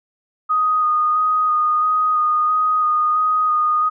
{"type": "tone with vibrato", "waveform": "sine", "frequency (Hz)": 1240, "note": "D#6", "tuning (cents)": -6, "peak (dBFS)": -14, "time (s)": [0.49, 3.9], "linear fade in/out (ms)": 20, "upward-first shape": "square", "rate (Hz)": 1.5, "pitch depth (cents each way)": 13, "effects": []}